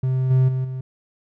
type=tone with level steps; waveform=triangle; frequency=129.9 Hz; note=C3; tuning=12 cents flat; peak=-16 / -11 / -18 / -24 dBFS; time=0.03-0.81 s; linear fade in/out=5 ms; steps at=0.3 / 0.48 / 0.64 s; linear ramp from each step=10 ms; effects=none